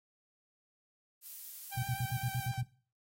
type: noise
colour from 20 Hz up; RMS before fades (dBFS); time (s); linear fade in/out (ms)
violet; -45; 1.21-2.51; 50
type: tone with vibrato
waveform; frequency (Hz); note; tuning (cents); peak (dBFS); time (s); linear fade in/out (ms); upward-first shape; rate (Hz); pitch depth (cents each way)
sawtooth; 783; G5; -2; -38; 1.71-2.62; 20; sine; 7.8; 23
type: tone bursts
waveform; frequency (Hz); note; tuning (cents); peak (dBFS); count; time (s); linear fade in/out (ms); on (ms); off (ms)
sine; 123.47; B2; 0; -31; 8; 1.77-2.632; 5; 57; 58
effects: noise-tail reverb RT60 0.4 s tail -18 dB re dry + AAC 48 kbps